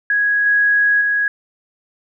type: tone with level steps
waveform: sine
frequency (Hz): 1661.2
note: G#6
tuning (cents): 0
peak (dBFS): -13 / -11 / -14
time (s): 0.1-1.28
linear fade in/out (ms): 2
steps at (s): 0.46 / 1.01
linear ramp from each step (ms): 2
effects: none